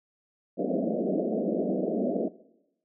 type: band-pass noise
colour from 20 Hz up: pink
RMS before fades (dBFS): -28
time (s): 0.57-2.29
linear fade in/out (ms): 20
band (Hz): 180 to 670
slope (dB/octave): 96
effects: noise-tail reverb RT60 0.9 s tail -19 dB re dry